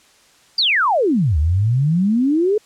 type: exponential two-way sweep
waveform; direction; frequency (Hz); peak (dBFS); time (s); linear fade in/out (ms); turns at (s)
sine; down then up; 4900 to 71.8 to 438.2; -13; 0.58-2.58; 5; 1.38
effects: white hiss -52 dBFS RMS until 2.65 s + low-pass 8000 Hz 12 dB/octave